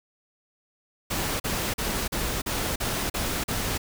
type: noise bursts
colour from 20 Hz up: pink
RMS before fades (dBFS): -28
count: 8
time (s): 1.1-3.78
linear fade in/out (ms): 10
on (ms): 300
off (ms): 40
effects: none